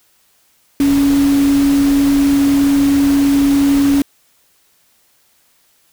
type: tone in noise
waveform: sine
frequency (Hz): 280.1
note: C#4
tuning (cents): +18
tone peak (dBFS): -9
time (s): 0.8-4.02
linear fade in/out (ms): 2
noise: pink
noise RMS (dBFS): -25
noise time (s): 0.8-4.02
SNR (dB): +13
effects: white hiss -56 dBFS RMS until 5.92 s